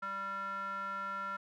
square tone with band-pass filter, 196 Hz, G3, in tune, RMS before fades -39 dBFS, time 0.02-1.37 s, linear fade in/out 10 ms, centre 1300 Hz, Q 8.6, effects none

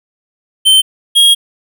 square tone pair in turn, 3101 / 3272 Hz, G7 / G#7, -19 / -26 cents, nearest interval minor second, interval 93 cents, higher second, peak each -5 dBFS, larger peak neither, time 0.65-0.82 / 1.15-1.35 s, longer second, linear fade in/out 20 ms, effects none

